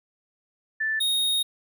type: tone pair in turn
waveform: sine / square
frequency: 1760 / 3729 Hz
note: A6 / A#7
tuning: 0 / 0 cents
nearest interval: octave + minor second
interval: 1300 cents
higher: second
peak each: -23 / -22 dBFS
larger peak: second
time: 0.8-1 / 1-1.43 s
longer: second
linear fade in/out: 10 ms
effects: none